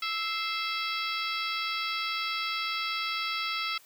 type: harmonic tone with a mistuned harmonic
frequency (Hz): 658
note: E5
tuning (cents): -3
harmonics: 2 / 3 / 4 / 5 / 6 / 7 / 8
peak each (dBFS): -34 / -36 / -37 / -38 / -39 / -39 / -40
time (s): 0.02-3.78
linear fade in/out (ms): 5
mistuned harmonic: 3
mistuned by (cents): +100
effects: white hiss -57 dBFS RMS until 3.85 s + high-pass 200 Hz 12 dB/octave